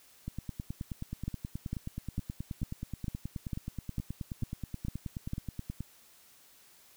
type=two click trains; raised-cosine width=5 ms; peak=-21 / -24 dBFS; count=10 / 53; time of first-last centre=1.28-5.334 / 0.28-5.806 s; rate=2.22 / 9.41 Hz; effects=white hiss -60 dBFS RMS until 6.96 s